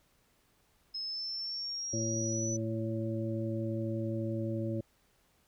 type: linear sweep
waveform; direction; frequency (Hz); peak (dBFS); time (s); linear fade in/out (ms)
sine; up; 5150 to 5990; -35; 0.94-2.57; 10
type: harmonic tone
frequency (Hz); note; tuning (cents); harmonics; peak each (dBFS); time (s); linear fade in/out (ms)
111.8; A2; +28; 1 / 2 / 3 / 5; -35 / -38 / -37 / -40; 1.93-4.81; 5
effects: pink hiss -70 dBFS RMS until 5.47 s